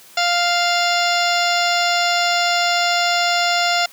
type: harmonic tone with a mistuned harmonic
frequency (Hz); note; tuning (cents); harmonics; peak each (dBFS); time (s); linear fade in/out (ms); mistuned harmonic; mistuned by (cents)
698.5; F5; 0; 1 / 2 / 3 / 4 / 5 / 6 / 7 / 8 / 10; -19 / -22 / -24 / -25 / -26 / -27 / -27 / -28 / -29; 0.17-3.86; 5; 8; -56
effects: white hiss -45 dBFS RMS until 3.92 s + high-pass 150 Hz 12 dB/octave